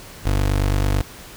25% pulse tone, 49 Hz, G1, in tune, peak -13 dBFS, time 0.25-1.02 s, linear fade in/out 10 ms, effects pink hiss -40 dBFS RMS until 1.36 s

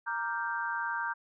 sine chord, G minor seventh, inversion first, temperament equal, 932.3 / 1174.7 / 1396.9 / 1568 Hz, Bb5 / D6 / F6 / G6, 0 / 0 / 0 / 0 cents, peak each -35 / -39 / -40 / -34 dBFS, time 0.06-1.14 s, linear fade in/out 20 ms, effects none

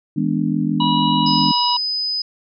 sine chord, E dominant seventh, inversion none, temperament equal with one note detuned, 160.96 / 207.7 / 246.9 / 293.7 Hz, E3 / G#3 / B3 / D4, -41 / 0 / 0 / 0 cents, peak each -22 dBFS, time 0.16-1.52 s, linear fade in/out 10 ms
harmonic tone, 972 Hz, B5, 28 cents flat, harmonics 1 / 3 / 4, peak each -18 / -23 / -24 dBFS, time 0.8-1.77 s, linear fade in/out 5 ms
sine tone, 5010 Hz, D#8, 11 cents sharp, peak -19 dBFS, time 1.26-2.22 s, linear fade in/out 5 ms
effects none

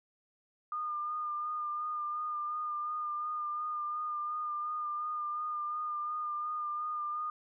sine tone with vibrato, 1211 Hz, D#6, 47 cents flat, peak -33 dBFS, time 0.72-7.3 s, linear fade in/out 2 ms, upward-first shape sine, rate 2.8 Hz, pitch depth 24 cents each way, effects none

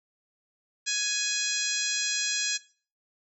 harmonic tone with a mistuned harmonic, 834 Hz, G#5, 7 cents sharp, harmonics 2 / 3 / 4 / 5 / 6 / 7 / 8 / 9, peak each -35 / -35 / -35 / -35 / -35 / -35 / -35 / -35 dBFS, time 0.86-2.58 s, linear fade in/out 20 ms, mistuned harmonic 5, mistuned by -25 cents, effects noise-tail reverb RT60 0.4 s tail -18 dB re dry

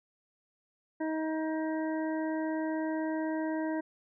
harmonic tone, 315.8 Hz, D#4, 26 cents sharp, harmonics 1 / 2 / 3 / 5 / 6, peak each -31 / -37 / -41 / -45 / -47 dBFS, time 1-3.81 s, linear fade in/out 10 ms, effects none

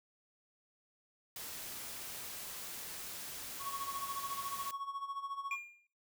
white noise, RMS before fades -45 dBFS, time 1.36-4.71 s, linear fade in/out 2 ms
triangle tone with tremolo, 1108.7 Hz, C#6, in tune, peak -34 dBFS, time 3.59-5.58 s, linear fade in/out 50 ms, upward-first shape sine, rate 14 Hz, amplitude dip 70%
triangle tone with exponential decay, 2406 Hz, D7, 41 cents sharp, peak -32 dBFS, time 5.51-5.87 s, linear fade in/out 2 ms, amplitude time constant 78 ms
effects noise-tail reverb RT60 0.4 s tail -20 dB re dry

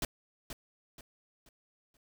pink noise with echo, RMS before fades -33 dBFS, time 0.02-0.05 s, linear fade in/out 2 ms, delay 480 ms, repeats 4, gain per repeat -9 dB, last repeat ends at 1.97 s, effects none

